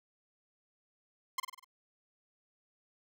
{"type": "tone with echo", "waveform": "sawtooth", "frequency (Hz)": 1046.5, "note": "C6", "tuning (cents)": 0, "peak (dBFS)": -27, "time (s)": [1.38, 1.4], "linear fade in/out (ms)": 5, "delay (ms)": 49, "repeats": 5, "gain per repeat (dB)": -5, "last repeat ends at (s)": 1.645, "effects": []}